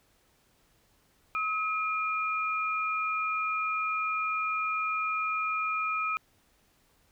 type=tone pair together; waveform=sine; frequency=1280 / 2413 Hz; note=D#6 / D7; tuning=+49 / +46 cents; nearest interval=major seventh; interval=1097 cents; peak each=-29 / -32 dBFS; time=1.35-6.17 s; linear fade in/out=0 ms; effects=pink hiss -67 dBFS RMS until 7.11 s